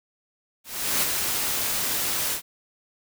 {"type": "noise with ADSR envelope", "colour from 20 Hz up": "white", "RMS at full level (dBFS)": -22, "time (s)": [0.64, 2.42], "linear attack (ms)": 390, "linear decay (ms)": 9, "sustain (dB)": -4, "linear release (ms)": 92, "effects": []}